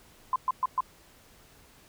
sine tone bursts, 1025 Hz, C6, 36 cents flat, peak -22 dBFS, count 4, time 0.33-0.806 s, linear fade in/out 2 ms, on 29 ms, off 120 ms, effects pink hiss -57 dBFS RMS until 1.88 s

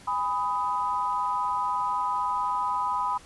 sine tone cluster, 820 / 996 / 1252 Hz, G#5 / B5 / D#6, -22 / +14 / +10 cents, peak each -33 / -26 / -31 dBFS, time 0.07-3.18 s, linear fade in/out 10 ms, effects pink hiss -51 dBFS RMS until 3.25 s + resampled to 24000 Hz

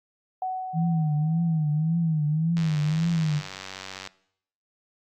sine tone with exponential decay, 747 Hz, F#5, 16 cents sharp, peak -25 dBFS, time 0.42-2.54 s, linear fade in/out 2 ms, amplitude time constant 460 ms
sine tone with vibrato, 158.7 Hz, D#3, 35 cents sharp, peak -21 dBFS, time 0.73-3.42 s, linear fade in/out 50 ms, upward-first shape triangle, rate 1.8 Hz, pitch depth 130 cents each way
click train, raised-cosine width 0.2 ms, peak -20 dBFS, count 144, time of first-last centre 2.57-4.074 s, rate 95.1 Hz
effects noise-tail reverb RT60 0.7 s tail -20 dB re dry + AAC 48 kbps

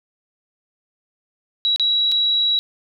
sine tone with dropouts, 3888 Hz, B7, 28 cents flat, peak -15 dBFS, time 1.65-2.59 s, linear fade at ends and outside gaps 0 ms, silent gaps 1.761-1.797 / 2.116-2.12 s, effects none

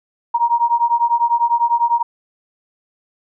sine beating tone pair, 937 / 947 Hz, A#5 / A#5, +9 / +27 cents, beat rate 10 Hz, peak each -16 dBFS, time 0.34-2.03 s, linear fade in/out 10 ms, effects none

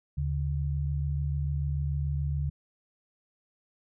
sine tone pair together, 75.33 / 142.2 Hz, D2 / C#3, +45 / +45 cents, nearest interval major seventh, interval 1100 cents, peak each -29 / -30 dBFS, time 0.17-2.5 s, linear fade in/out 10 ms, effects none

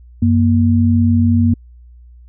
sine tone pair together, 93.9 / 235.6 Hz, F#2 / A#3, +26 / +19 cents, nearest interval octave + major third, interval 1593 cents, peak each -12 dBFS, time 0.22-1.54 s, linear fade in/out 5 ms, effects added 60 Hz sine -38 dBFS peak until 2.28 s

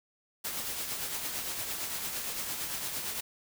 white noise with tremolo, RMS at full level -34 dBFS, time 0.44-3.21 s, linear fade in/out 10 ms, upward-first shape triangle, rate 8.8 Hz, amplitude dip 45%, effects none

